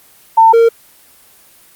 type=tone pair in turn; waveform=sine / triangle; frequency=900 / 460.5 Hz; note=A5 / A#4; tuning=+39 / -21 cents; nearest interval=octave; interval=1160 cents; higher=first; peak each=-3 dBFS; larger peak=neither; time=0.37-0.53 / 0.53-0.69 s; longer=neither; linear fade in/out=10 ms; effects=white hiss -45 dBFS RMS until 1.75 s + Opus 24 kbps